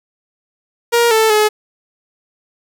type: tone with pitch steps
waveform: sawtooth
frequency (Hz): 471.3 / 441.5 / 425.5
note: A#4 / A4 / G#4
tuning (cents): +19 / +6 / +42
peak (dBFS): -6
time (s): 0.92-1.49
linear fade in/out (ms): 20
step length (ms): 190
effects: none